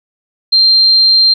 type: tone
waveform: sine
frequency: 4168 Hz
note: C8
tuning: 7 cents flat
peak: -5 dBFS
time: 0.52-1.34 s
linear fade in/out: 10 ms
effects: none